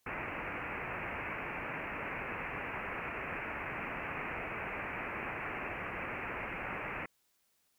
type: low-pass noise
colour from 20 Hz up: white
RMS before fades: -40 dBFS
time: 0.06-7.06 s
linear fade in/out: 5 ms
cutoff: 2600 Hz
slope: 96 dB/octave
effects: white hiss -75 dBFS RMS until 7.78 s

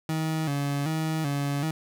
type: tone with vibrato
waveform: 30% pulse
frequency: 150 Hz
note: D3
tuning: 37 cents sharp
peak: -23 dBFS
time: 0.09-1.71 s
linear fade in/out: 2 ms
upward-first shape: square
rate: 1.3 Hz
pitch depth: 96 cents each way
effects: none

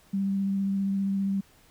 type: tone with vibrato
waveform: sine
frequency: 196 Hz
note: G3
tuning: in tune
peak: -24 dBFS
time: 0.13-1.41 s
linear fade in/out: 10 ms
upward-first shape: triangle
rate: 15 Hz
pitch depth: 15 cents each way
effects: pink hiss -59 dBFS RMS until 1.7 s

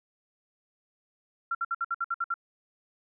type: tone bursts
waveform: sine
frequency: 1369 Hz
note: F6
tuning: 35 cents flat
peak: -26 dBFS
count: 9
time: 1.51-2.341 s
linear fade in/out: 5 ms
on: 39 ms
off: 60 ms
effects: none

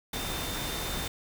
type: tone in noise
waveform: sine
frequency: 3600 Hz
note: A7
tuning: 39 cents sharp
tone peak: -40 dBFS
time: 0.13-1.08 s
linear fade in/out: 5 ms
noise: pink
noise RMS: -34 dBFS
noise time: 0.13-1.08 s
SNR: -9 dB
effects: none

